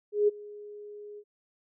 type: tone with ADSR envelope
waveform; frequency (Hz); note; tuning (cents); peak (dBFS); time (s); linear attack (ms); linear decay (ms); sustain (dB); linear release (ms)
sine; 415.3; G#4; 0; -18; 0.12-1.24; 160; 19; -23; 58
effects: none